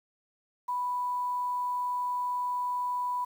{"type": "tone with quantisation", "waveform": "sine", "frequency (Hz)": 987.8, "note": "B5", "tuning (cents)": 0, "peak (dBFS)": -28, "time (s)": [0.68, 3.25], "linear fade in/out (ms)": 10, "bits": 9, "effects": []}